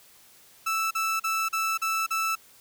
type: tone bursts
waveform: 30% pulse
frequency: 1318.5 Hz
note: E6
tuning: in tune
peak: -22 dBFS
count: 6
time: 0.66-2.355 s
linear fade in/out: 10 ms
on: 250 ms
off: 39 ms
effects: white hiss -55 dBFS RMS until 2.6 s